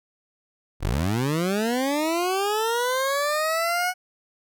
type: linear sweep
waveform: 20% pulse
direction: up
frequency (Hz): 35 to 738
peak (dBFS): -17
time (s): 0.8-3.94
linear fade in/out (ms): 50
effects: none